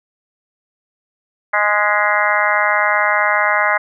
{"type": "harmonic tone with a mistuned harmonic", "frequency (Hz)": 207.7, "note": "G#3", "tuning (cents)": 0, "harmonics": [3, 4, 5, 6, 7, 8, 9, 10], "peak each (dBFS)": [-21, -21, -21, -21, -21, -21, -21, -21], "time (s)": [1.53, 3.78], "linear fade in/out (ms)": 10, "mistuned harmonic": 9, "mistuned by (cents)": 41, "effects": []}